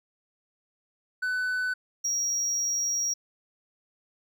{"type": "tone pair in turn", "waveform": "triangle", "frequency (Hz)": [1500, 5663], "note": ["F#6", "F8"], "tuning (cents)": [23, 23], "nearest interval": "octave + major seventh", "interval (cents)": 2300, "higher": "second", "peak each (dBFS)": -24, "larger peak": "neither", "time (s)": [[1.22, 1.74], [2.04, 3.14]], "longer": "second", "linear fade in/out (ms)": 10, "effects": []}